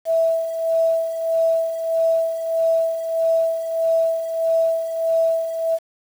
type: tone with tremolo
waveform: sine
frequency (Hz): 656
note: E5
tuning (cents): -9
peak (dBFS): -14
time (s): 0.05-5.79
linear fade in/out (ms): 50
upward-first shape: sine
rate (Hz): 1.6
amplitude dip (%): 65
effects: 7-bit